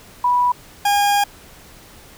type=tone pair in turn; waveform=sine / 40% pulse; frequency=982 / 813.9 Hz; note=B5 / G#5; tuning=-10 / -35 cents; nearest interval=minor third; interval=325 cents; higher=first; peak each=-13 dBFS; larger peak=neither; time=0.24-0.52 / 0.85-1.24 s; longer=second; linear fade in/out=5 ms; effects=pink hiss -44 dBFS RMS until 2.17 s